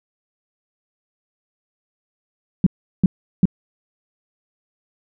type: tone bursts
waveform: sine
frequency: 185 Hz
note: F#3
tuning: in tune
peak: -8 dBFS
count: 3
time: 2.64-3.455 s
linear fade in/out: 2 ms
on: 25 ms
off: 370 ms
effects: none